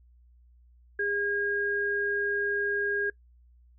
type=tone pair together; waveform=sine; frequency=407 / 1628 Hz; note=G#4 / G#6; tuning=-35 / -35 cents; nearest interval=2 octaves; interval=2400 cents; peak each=-31 / -27 dBFS; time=0.99-3.1 s; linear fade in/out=5 ms; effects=noise-tail reverb RT60 0.1 s tail -22 dB re dry + added 60 Hz sine -55 dBFS peak until 3.78 s